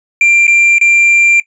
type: tone with dropouts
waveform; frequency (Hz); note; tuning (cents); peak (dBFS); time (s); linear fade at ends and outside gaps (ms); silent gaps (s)
triangle; 2373; D7; +17; -3; 0.21-1.4; 2; 0.469-0.478 / 0.784-0.812
effects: noise-tail reverb RT60 0.1 s tail -19 dB re dry + resampled to 22050 Hz